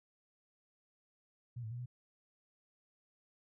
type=tone with pitch steps; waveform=sine; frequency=120.6 / 109.7 / 120.9 / 123.4 Hz; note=B2 / A2 / B2 / B2; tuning=-41 / -5 / -36 / -1 cents; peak=-40 dBFS; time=1.56-1.86 s; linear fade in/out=10 ms; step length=75 ms; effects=none

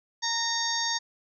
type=harmonic tone; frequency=923 Hz; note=A#5; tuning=17 cents flat; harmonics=1 / 2 / 4 / 5 / 6 / 7; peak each=-33 / -33 / -33 / -33 / -33 / -33 dBFS; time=0.22-0.99 s; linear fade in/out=20 ms; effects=none

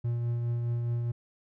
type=tone with tremolo; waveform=triangle; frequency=118.7 Hz; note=A#2; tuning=32 cents sharp; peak=-24 dBFS; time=0.04-1.12 s; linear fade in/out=10 ms; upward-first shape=triangle; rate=4.8 Hz; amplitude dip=30%; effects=none

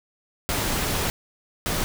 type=noise bursts at uneven times; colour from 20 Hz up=pink; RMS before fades=-25 dBFS; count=2; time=0.49-1.1 / 1.66-1.84 s; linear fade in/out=0 ms; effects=none

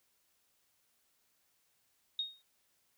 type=tone with exponential decay; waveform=sine; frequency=3729 Hz; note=A#7; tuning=in tune; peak=-30 dBFS; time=2.19-2.42 s; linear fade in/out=2 ms; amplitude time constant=50 ms; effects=white hiss -75 dBFS RMS until 2.97 s

